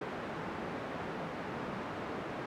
pink band-pass noise, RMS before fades -40 dBFS, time 0.01-2.46 s, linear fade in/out 5 ms, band 170 to 1600 Hz, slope 12 dB/octave, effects none

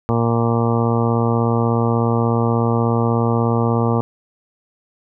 harmonic tone, 116.54 Hz, A#2, in tune, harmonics 1 / 2 / 3 / 4 / 5 / 6 / 7 / 8 / 9 / 10, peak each -18 / -20 / -26 / -22 / -29 / -29 / -28 / -29 / -31 / -28 dBFS, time 0.09-4.01 s, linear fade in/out 0 ms, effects none

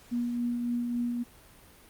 sine tone with tremolo, 240 Hz, B3, 49 cents flat, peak -26 dBFS, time 0.11-1.24 s, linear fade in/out 20 ms, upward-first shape triangle, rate 3.6 Hz, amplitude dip 35%, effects pink hiss -55 dBFS RMS until 1.89 s + Opus 48 kbps

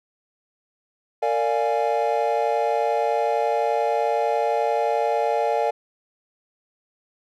triangle chord, Bb dominant seventh, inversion none, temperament equal with one note detuned, 458.4 / 587.3 / 698.5 / 830.6 Hz, Bb4 / D5 / F5 / Ab5, -29 / 0 / 0 / 0 cents, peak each -23 dBFS, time 1.22-5.71 s, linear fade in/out 10 ms, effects none

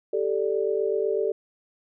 sine chord, G suspended second, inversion none, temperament equal, 392 / 440 / 587.3 Hz, G4 / A4 / D5, 0 / 0 / 0 cents, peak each -26 / -25 / -30 dBFS, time 0.13-1.32 s, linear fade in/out 5 ms, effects none

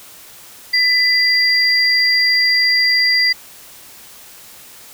sine tone pair together, 2000 / 4757 Hz, B6 / D8, +21 / +21 cents, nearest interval octave + minor third, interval 1500 cents, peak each -14 dBFS, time 0.73-3.33 s, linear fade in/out 10 ms, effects white hiss -40 dBFS RMS until 4.93 s

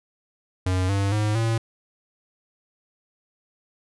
square tone with pitch steps, 92.4 / 99.03 / 106.14 / 113.76 Hz, F#2 / G2 / G#2 / A#2, -2 / +18 / +38 / -42 cents, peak -21 dBFS, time 0.66-1.58 s, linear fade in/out 5 ms, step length 230 ms, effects resampled to 24000 Hz

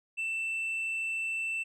sine tone with tanh clipping, 2667 Hz, E7, 20 cents sharp, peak -31 dBFS, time 0.17-1.64 s, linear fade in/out 20 ms, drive 2 dB, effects none

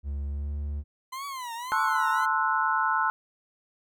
triangle tone with pitch glide, 70.7 to 72.77 Hz, C#2 to D2, +35 to -15 cents, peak -27 dBFS, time 0.03-0.84 s, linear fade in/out 50 ms, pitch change +50 cents, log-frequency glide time 0.26-0.53 s
40% pulse tone with vibrato, 1019 Hz, C6, 46 cents flat, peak -33 dBFS, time 1.12-2.26 s, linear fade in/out 10 ms, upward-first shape triangle, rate 1.8 Hz, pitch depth 200 cents each way
sine chord, F# half-diminished seventh, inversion first, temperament equal with one note detuned, 880 / 1046.5 / 1318.5 / 1468.1 Hz, A5 / C6 / E6 / F#6, 0 / 0 / 0 / -14 cents, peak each -28 dBFS, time 1.72-3.1 s, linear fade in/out 0 ms
effects none

